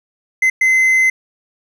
triangle tone bursts at uneven times, 2055 Hz, C7, 32 cents flat, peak -8 dBFS, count 2, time 0.42-0.5 / 0.61-1.1 s, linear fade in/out 5 ms, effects none

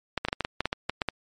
clicks, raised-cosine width 0.3 ms, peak -10 dBFS, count 12, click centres 0.177 / 0.25 / 0.285 / 0.329 / 0.407 / 0.449 / 0.606 / 0.656 / 0.729 / 0.896 / 1.018 / 1.087 s, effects MP3 48 kbps

